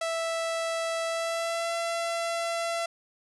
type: tone with pitch glide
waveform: sawtooth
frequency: 659.3 to 674.3 Hz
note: E5 to E5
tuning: 0 to +39 cents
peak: -24 dBFS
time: 0.01-2.86 s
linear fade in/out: 5 ms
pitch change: +39 cents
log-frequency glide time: 1.06-1.73 s
effects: resampled to 24000 Hz